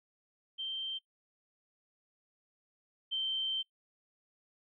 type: tone pair in turn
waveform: sine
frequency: 3136 / 3118 Hz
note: G7 / G7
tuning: 0 / -10 cents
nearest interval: unison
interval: 10 cents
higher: first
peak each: -35 / -31 dBFS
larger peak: second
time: 0.58-0.99 / 3.11-3.63 s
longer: second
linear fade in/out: 20 ms
effects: noise-tail reverb RT60 0.1 s tail -21 dB re dry